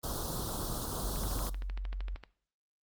pink band-stop noise, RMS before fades -36 dBFS, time 0.03-1.5 s, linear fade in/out 10 ms, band 1400 to 3400 Hz, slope 48 dB/octave
sine tone, 46 Hz, F#1, 9 cents flat, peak -33 dBFS, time 1.02-2.16 s, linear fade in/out 10 ms
click train, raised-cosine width 0.3 ms, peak -29 dBFS, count 15, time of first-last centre 1.16-2.237 s, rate 13 Hz
effects noise-tail reverb RT60 0.5 s tail -19 dB re dry + Opus 24 kbps

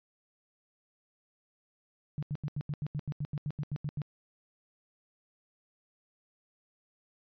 sine tone bursts, 146.83 Hz, D3, in tune, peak -31 dBFS, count 15, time 2.18-4.018 s, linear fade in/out 0 ms, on 46 ms, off 82 ms, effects resampled to 11025 Hz

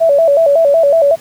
sine tone with vibrato, 611 Hz, D#5, 32 cents flat, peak -6 dBFS, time 0-1.16 s, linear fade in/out 20 ms, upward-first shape square, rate 5.4 Hz, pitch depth 130 cents each way, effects pink hiss -39 dBFS RMS until 1.2 s + high-pass 100 Hz 12 dB/octave

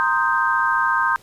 sine chord, C minor seventh, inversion third, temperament equal, 932.3 / 1046.5 / 1244.5 / 1568 Hz, Bb5 / C6 / Eb6 / G6, 0 / 0 / 0 / 0 cents, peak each -23 / -22 / -23 / -20 dBFS, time 0-1.16 s, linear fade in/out 0 ms, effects pink hiss -50 dBFS RMS until 1.22 s + resampled to 32000 Hz

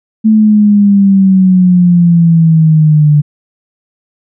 sine exponential sweep, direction down, 220 to 146.83 Hz, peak -3 dBFS, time 0.24-3.22 s, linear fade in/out 20 ms, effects none

